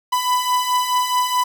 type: beating tone pair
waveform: 45% pulse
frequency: 993 / 997.7 Hz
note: B5 / B5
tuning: +9 / +17 cents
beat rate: 4.7 Hz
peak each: -23 / -18 dBFS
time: 0.12-1.44 s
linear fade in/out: 10 ms
effects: none